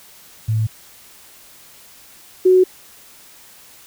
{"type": "tone pair in turn", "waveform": "sine", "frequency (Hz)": [110, 370], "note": ["A2", "F#4"], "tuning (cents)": [0, 0], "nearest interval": "octave + major sixth", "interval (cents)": 2100, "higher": "second", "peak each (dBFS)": [-15, -8], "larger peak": "second", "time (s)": [[0.48, 0.67], [2.45, 2.64]], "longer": "neither", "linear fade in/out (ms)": 10, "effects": ["white hiss -45 dBFS RMS until 3.86 s"]}